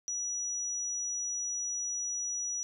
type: tone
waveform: sine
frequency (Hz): 5850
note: F#8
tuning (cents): -21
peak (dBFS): -32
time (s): 0.08-2.63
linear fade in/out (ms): 0
effects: none